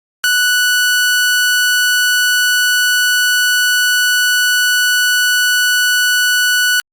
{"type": "tone", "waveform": "sawtooth", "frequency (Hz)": 1480, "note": "F#6", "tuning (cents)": 0, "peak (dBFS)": -7, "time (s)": [0.24, 6.8], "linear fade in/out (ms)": 0, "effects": ["Opus 48 kbps"]}